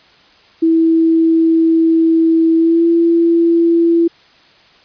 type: tone with pitch glide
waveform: sine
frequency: 326.6 to 336 Hz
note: E4 to E4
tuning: -16 to +33 cents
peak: -8 dBFS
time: 0.62-4.08 s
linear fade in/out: 10 ms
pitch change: +49 cents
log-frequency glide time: 2.56-2.85 s
effects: white hiss -47 dBFS RMS until 4.84 s + resampled to 11025 Hz